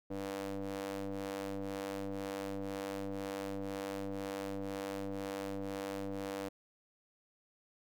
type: ring-modulated tone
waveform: sawtooth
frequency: 98 Hz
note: G2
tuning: in tune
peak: -31 dBFS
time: 0.1-6.49 s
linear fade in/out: 10 ms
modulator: 393 Hz
effects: none